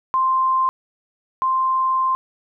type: tone pair in turn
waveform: sine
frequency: 1046.5 / 1046.5 Hz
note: C6 / C6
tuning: 0 / 0 cents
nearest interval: unison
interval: 0 cents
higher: neither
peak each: -15 / -16 dBFS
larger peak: first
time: 0.14-0.69 / 1.42-2.15 s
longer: second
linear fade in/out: 0 ms
effects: none